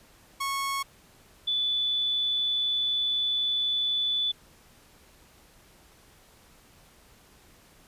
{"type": "tone pair in turn", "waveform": ["sawtooth", "sine"], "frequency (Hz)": [1100, 3476], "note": ["C#6", "A7"], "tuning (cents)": [-14, -22], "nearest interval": "octave + minor sixth", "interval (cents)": 1992, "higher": "second", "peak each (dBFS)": -24, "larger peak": "neither", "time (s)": [[0.4, 0.83], [1.47, 4.32]], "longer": "second", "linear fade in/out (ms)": 10, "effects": ["pink hiss -57 dBFS RMS until 7.87 s", "resampled to 32000 Hz"]}